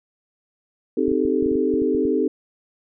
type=chord; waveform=sine; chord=A half-diminished seventh; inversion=first; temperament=equal with one note detuned; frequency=261.6 / 310.1 / 392 / 440 Hz; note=C4 / Eb4 / G4 / A4; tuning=0 / -6 / 0 / 0 cents; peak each=-23 dBFS; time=0.97-2.28 s; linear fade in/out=5 ms
type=clicks; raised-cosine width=5 ms; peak=-24 dBFS; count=11; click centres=1.081 / 1.117 / 1.252 / 1.426 / 1.461 / 1.516 / 1.556 / 1.74 / 1.819 / 1.949 / 2.053 s
effects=none